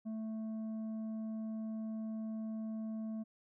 sine tone with tanh clipping, 220 Hz, A3, in tune, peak -39 dBFS, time 0.05-3.24 s, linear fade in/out 20 ms, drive 6 dB, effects none

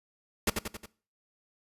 pink noise with echo, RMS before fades -25 dBFS, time 0.47-0.5 s, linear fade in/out 5 ms, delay 90 ms, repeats 4, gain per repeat -5 dB, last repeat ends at 0.86 s, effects noise-tail reverb RT60 0.4 s tail -20 dB re dry + resampled to 32000 Hz

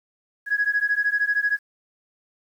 sine beating tone pair, 1661.2 / 1674.2 Hz, G#6 / G#6, 0 / +13 cents, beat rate 13 Hz, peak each -22 dBFS, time 0.46-1.59 s, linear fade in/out 50 ms, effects tanh soft clip ceiling -12 dBFS + 9-bit

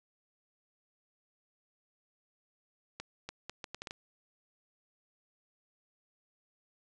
accelerating click train, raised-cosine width 0.2 ms, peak -23 dBFS, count 8, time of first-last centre 3-3.909 s, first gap 290 ms, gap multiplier 0.71, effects resampled to 22050 Hz

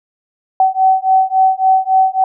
sine beating tone pair, 758 / 761.6 Hz, F#5 / F#5, +42 / +50 cents, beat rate 3.6 Hz, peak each -12 / -12 dBFS, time 0.6-2.24 s, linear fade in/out 2 ms, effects none

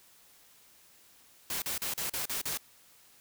white noise bursts, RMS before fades -34 dBFS, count 7, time 1.5-2.574 s, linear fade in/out 2 ms, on 120 ms, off 39 ms, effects white hiss -60 dBFS RMS until 3.2 s

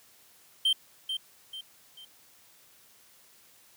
triangle tone with echo, 3134 Hz, G7, 1 cent flat, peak -20 dBFS, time 0.65-0.73 s, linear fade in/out 5 ms, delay 440 ms, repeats 3, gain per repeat -8 dB, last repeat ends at 2.05 s, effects white hiss -59 dBFS RMS until 3.76 s + high-pass 60 Hz 12 dB/octave

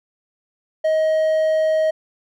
triangle tone, 630 Hz, D#5, 21 cents sharp, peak -13 dBFS, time 0.84-1.91 s, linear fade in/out 10 ms, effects none

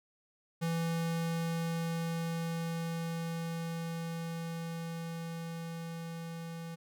square tone with level ramp, 166.1 Hz, E3, 13 cents sharp, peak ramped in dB -31 to -41 dBFS, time 0.61-6.76 s, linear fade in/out 20 ms, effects none

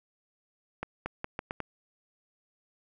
accelerating click train, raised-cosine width 0.5 ms, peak -18 dBFS, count 6, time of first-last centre 0.83-1.603 s, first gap 230 ms, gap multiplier 0.8, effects none

